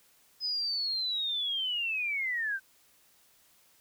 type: linear sweep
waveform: sine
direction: down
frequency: 5080 to 1521 Hz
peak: -29 dBFS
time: 0.4-2.6 s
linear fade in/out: 50 ms
effects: white hiss -64 dBFS RMS until 3.8 s